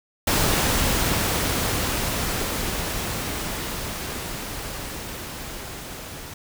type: noise with level ramp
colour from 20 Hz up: pink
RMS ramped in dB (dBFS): -20 to -37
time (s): 0.27-6.34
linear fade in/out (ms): 5
effects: none